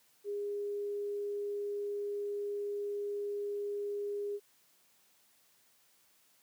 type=tone; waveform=sine; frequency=408.5 Hz; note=G#4; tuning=29 cents flat; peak=-34 dBFS; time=0.24-4.4 s; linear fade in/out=50 ms; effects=white hiss -68 dBFS RMS until 6.42 s + high-pass 100 Hz 12 dB/octave